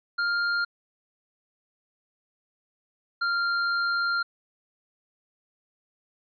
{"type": "tone pair in turn", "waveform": "square", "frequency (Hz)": [1402, 1391.5], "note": ["F6", "F6"], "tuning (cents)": [6, -7], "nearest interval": "unison", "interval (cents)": 13, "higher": "first", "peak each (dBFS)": -24, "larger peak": "neither", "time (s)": [[0.18, 0.65], [3.21, 4.23]], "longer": "second", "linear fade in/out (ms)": 10, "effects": ["resampled to 11025 Hz"]}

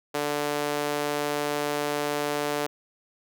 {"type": "tone with high-pass filter", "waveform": "sawtooth", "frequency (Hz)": 146.83, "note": "D3", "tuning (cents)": 0, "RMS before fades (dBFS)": -28, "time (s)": [0.14, 2.67], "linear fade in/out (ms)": 10, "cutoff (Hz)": 450, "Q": 1.3, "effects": []}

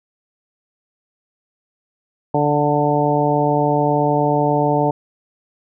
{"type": "harmonic tone with a mistuned harmonic", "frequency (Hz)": 146.83, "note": "D3", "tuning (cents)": 0, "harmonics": [1, 2, 3, 4, 5, 6], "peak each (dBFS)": [-21, -21, -21, -21, -21, -21], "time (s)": [2.34, 4.91], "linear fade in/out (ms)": 5, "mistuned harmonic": 6, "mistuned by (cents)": 19, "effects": []}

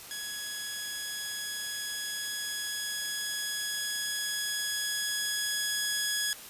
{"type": "tone with level ramp", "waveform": "10% pulse", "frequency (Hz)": 1677, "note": "G#6", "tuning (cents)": 16, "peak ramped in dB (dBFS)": [-27, -19], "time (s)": [0.11, 6.33], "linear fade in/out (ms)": 0, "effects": ["white hiss -46 dBFS RMS until 6.49 s", "resampled to 32000 Hz"]}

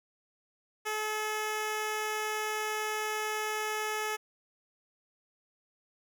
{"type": "tone", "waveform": "10% pulse", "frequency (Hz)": 429, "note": "A4", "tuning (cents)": -44, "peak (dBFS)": -23, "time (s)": [0.85, 4.17], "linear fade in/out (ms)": 20, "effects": []}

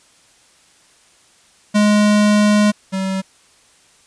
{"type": "tone pair in turn", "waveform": "square", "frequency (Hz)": [208.8, 191.13], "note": ["G#3", "G3"], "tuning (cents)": [10, -44], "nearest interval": "major second", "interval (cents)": 154, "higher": "first", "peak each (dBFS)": [-11, -19], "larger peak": "first", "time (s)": [[1.74, 2.72], [2.92, 3.22]], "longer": "first", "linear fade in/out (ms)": 20, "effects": ["white hiss -52 dBFS RMS until 4.06 s", "resampled to 22050 Hz"]}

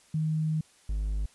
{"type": "tone pair in turn", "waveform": ["sine", "triangle"], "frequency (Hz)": [156.6, 51.63], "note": ["D#3", "G#1"], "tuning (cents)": [11, -9], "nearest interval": "octave + perfect fifth", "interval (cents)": 1920, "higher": "first", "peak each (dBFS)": -25, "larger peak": "neither", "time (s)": [[0.14, 0.61], [0.89, 1.26]], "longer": "first", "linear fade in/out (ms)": 5, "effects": ["white hiss -60 dBFS RMS until 1.34 s", "resampled to 24000 Hz"]}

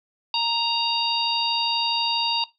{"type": "harmonic tone", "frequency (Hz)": 932.3, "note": "A#5", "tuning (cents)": 0, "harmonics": [1, 3, 4, 5], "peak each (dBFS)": [-26, -26, -26, -26], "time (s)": [0.34, 2.44], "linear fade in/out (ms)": 2, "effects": ["noise-tail reverb RT60 0.2 s tail -19 dB re dry"]}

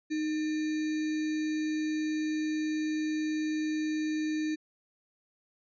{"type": "tone with sample-and-hold", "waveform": "sine", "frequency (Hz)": 309.2, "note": "D#4", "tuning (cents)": -11, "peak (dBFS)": -28, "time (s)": [0.1, 4.56], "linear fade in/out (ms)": 20, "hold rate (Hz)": 2100, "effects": ["resampled to 16000 Hz"]}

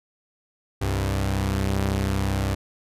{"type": "tone pair together", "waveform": "sawtooth", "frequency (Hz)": [65.41, 97.87], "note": ["C2", "G2"], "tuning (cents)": [0, -2], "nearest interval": "perfect fifth", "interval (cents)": 698, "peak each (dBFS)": [-22, -20], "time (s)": [0.81, 2.55], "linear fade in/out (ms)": 10, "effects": ["resampled to 32000 Hz"]}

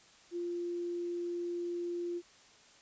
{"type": "tone", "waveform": "sine", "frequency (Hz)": 347.6, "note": "F4", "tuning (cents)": -8, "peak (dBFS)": -34, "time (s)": [0.31, 2.22], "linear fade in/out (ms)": 50, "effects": ["white hiss -60 dBFS RMS until 2.81 s", "resampled to 16000 Hz"]}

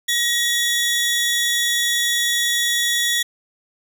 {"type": "tone pair together", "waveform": "sawtooth", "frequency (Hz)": [1900, 3406], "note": ["A#6", "G#7"], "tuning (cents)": [33, 43], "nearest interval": "minor seventh", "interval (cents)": 1010, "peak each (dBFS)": -17, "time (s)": [0.08, 3.23], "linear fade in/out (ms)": 10, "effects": []}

